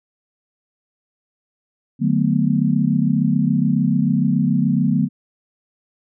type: chord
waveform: sine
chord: B minor seventh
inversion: first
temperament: equal with one note detuned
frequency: 150.18 / 185 / 220 / 246.9 Hz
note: D3 / F#3 / A3 / B3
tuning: +39 / 0 / 0 / 0 cents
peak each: -20 dBFS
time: 1.99-5.09 s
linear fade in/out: 50 ms
effects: none